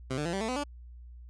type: tone with pitch steps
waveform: 15% pulse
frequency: 130.5 / 149.04 / 170.22 / 194.4 / 222 / 253.6 / 289.6 Hz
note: C3 / D3 / F3 / G3 / A3 / B3 / D4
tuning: -4 / +26 / -44 / -14 / +16 / +46 / -24 cents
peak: -24 dBFS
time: 0.1-0.639 s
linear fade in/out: 10 ms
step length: 77 ms
effects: added 60 Hz sine -45 dBFS peak until 1.29 s + resampled to 22050 Hz